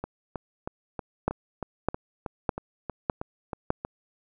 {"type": "two click trains", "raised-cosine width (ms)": 1, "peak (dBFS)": [-18, -9], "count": [13, 5], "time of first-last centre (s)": [[0.04, 3.85], [1.28, 3.704]], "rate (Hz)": [3.15, 1.65], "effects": []}